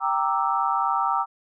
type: chord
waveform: sine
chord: E half-diminished seventh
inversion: first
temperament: equal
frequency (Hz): 784 / 932.3 / 1174.7 / 1318.5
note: G5 / Bb5 / D6 / E6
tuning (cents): 0 / 0 / 0 / 0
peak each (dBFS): -26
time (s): 0-1.26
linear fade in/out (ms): 50
effects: none